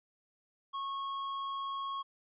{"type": "tone with hard clipping", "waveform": "sine", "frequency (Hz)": 1096, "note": "C#6", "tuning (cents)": -20, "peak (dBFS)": -37, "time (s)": [0.73, 2.03], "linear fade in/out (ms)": 20, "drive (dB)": 10, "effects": ["resampled to 8000 Hz"]}